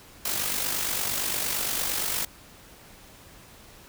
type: noise with amplitude modulation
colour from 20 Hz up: white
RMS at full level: -26 dBFS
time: 0.25-2.25 s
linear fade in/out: 5 ms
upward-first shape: sine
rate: 48.7 Hz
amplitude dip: 50%
effects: pink hiss -50 dBFS RMS until 3.88 s